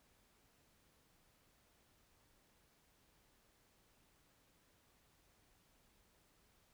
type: silence
effects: pink hiss -73 dBFS RMS until 6.73 s